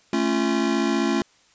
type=chord; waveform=square; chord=A augmented; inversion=none; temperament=just; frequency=220 / 275 / 343.8 Hz; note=A3 / C#4 / E#4; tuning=0 / -14 / -27 cents; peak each=-25 dBFS; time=0.13-1.22 s; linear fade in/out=2 ms; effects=white hiss -58 dBFS RMS until 1.54 s + resampled to 16000 Hz